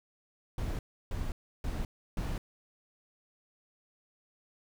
brown noise bursts, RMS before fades -34 dBFS, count 4, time 0.58-2.38 s, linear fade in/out 2 ms, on 210 ms, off 320 ms, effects none

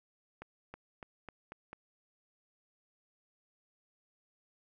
accelerating click train, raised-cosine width 0.5 ms, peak -30 dBFS, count 6, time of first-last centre 0.42-1.73 s, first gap 320 ms, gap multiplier 0.9, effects none

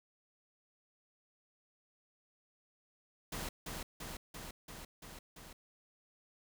pink noise with echo, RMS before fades -41 dBFS, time 3.32-3.49 s, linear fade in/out 5 ms, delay 340 ms, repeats 6, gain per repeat -2 dB, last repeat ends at 5.53 s, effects none

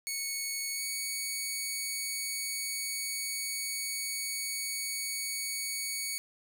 10% pulse tone with pitch glide, 2214 to 2235 Hz, C#7 to C#7, -3 to +14 cents, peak -24 dBFS, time 0.07-6.18 s, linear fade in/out 0 ms, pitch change +17 cents, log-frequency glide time 0.73-0.82 s, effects none

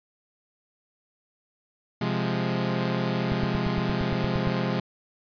sawtooth chord, F minor, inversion second, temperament equal, 130.81 / 174.61 / 207.7 Hz, C3 / F3 / Ab3, 0 / 0 / 0 cents, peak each -25 dBFS, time 2.01-4.8 s, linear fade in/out 5 ms
click train, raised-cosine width 5 ms, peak -16 dBFS, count 11, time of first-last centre 3.32-4.473 s, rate 8.67 Hz
effects resampled to 11025 Hz

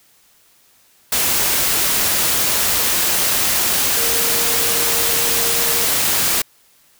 sine tone in noise, 466.2 Hz, A#4, in tune, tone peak -28 dBFS, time 3.97-5.85 s, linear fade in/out 5 ms, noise white, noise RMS -17 dBFS, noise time 1.12-6.42 s, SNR -14 dB, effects white hiss -54 dBFS RMS until 6.99 s

